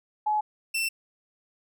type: tone pair in turn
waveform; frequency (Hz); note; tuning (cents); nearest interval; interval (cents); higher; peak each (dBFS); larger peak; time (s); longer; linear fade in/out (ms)
sine / sawtooth; 849 / 2685; G#5 / E7; +38 / +31; octave + minor sixth; 1993; second; -22; neither; 0.26-0.41 / 0.74-0.89; neither; 10
effects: none